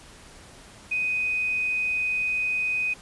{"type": "tone with quantisation", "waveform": "sine", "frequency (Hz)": 2500, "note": "D#7", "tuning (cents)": 8, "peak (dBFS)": -23, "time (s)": [0.91, 2.94], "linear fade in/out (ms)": 10, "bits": 8, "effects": ["pink hiss -48 dBFS RMS until 3.01 s", "resampled to 24000 Hz"]}